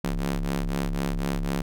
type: ring-modulated tone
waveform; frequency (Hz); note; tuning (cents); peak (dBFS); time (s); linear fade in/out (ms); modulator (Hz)
sawtooth; 70; C#2; +18; -18; 0.04-1.62; 5; 103
effects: none